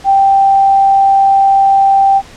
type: tone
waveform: sine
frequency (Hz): 784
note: G5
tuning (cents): 0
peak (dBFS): -5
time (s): 0.04-2.22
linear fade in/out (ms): 50
effects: pink hiss -36 dBFS RMS until 2.36 s + low-pass 7000 Hz 12 dB/octave